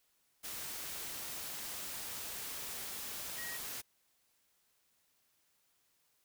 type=tone in noise; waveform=sine; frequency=1895 Hz; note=A#6; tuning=28 cents sharp; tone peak=-44 dBFS; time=3.37-3.58 s; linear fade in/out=20 ms; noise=white; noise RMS=-43 dBFS; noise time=0.43-3.82 s; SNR=-4 dB; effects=white hiss -75 dBFS RMS until 6.24 s